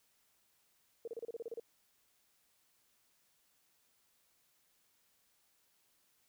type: tone bursts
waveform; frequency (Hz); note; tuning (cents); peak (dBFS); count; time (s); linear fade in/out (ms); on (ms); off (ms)
sine; 462.6; A#4; -13; -39; 10; 1.05-1.598; 2; 26; 32
effects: white hiss -74 dBFS RMS until 6.28 s